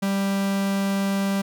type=tone; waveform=45% pulse; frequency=196.6 Hz; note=G3; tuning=5 cents sharp; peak=-21 dBFS; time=0.02-1.42 s; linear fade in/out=10 ms; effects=none